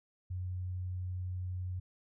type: tone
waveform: sine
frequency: 91.2 Hz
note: F#2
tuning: 24 cents flat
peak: -35 dBFS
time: 0.3-1.8 s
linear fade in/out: 10 ms
effects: none